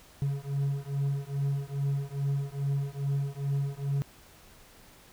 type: beating tone pair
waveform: triangle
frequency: 138.59 / 140.99 Hz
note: C#3 / C#3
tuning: 0 / +30 cents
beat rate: 2.4 Hz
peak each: -29 dBFS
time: 0.22-4.02 s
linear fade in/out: 0 ms
effects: pink hiss -55 dBFS RMS until 5.12 s